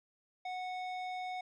square tone with low-pass filter, 736 Hz, F#5, 9 cents flat, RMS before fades -40 dBFS, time 0.45-1.41 s, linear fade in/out 5 ms, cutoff 3400 Hz, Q 1, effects none

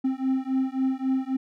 triangle beating tone pair, 261.6 / 265.3 Hz, C4 / C4, 0 / +24 cents, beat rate 3.7 Hz, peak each -24 dBFS, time 0.04-1.37 s, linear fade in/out 10 ms, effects none

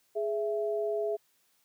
sine tone pair together, 418 / 663 Hz, G#4 / E5, +11 / +10 cents, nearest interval minor sixth, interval 799 cents, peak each -30 / -32 dBFS, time 0.15-1.17 s, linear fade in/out 20 ms, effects white hiss -70 dBFS RMS until 1.64 s + high-pass 100 Hz 12 dB/octave

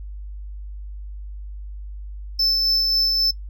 triangle tone with tremolo, 5274 Hz, E8, in tune, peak -15 dBFS, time 2.39-3.31 s, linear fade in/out 5 ms, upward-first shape sine, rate 3.7 Hz, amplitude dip 25%, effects noise-tail reverb RT60 0.1 s tail -19 dB re dry + added 50 Hz sine -31 dBFS peak until 3.49 s

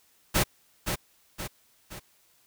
pink noise with echo, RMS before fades -23 dBFS, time 0.34-0.44 s, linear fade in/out 20 ms, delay 520 ms, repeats 3, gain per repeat -6 dB, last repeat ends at 2 s, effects white hiss -64 dBFS RMS until 2.46 s

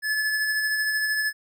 square tone with tremolo, 1723 Hz, A6, 37 cents flat, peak -22 dBFS, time 0.02-1.33 s, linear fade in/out 50 ms, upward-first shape sine, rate 13 Hz, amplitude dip 30%, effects none

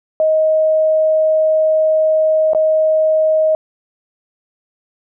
sine tone with dropouts, 628 Hz, D#5, 16 cents sharp, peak -10 dBFS, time 0.2-3.55 s, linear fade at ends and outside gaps 1 ms, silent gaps 2.534-2.548 s, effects none

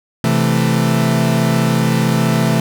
40% pulse chord, A minor, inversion first, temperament equal, 130.81 / 164.81 / 220 Hz, C3 / E3 / A3, 0 / 0 / 0 cents, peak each -16 dBFS, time 0.24-2.6 s, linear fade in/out 2 ms, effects none

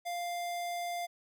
square tone, 698 Hz, F5, 1 cent flat, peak -35 dBFS, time 0.05-1.07 s, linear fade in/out 20 ms, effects none

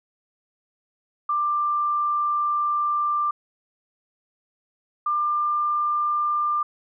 sine tone pair in turn, 1185 / 1193.9 Hz, D6 / D6, +15 / +28 cents, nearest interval unison, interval 13 cents, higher second, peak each -20 dBFS, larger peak neither, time 1.29-3.31 / 5.06-6.63 s, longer first, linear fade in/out 5 ms, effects none

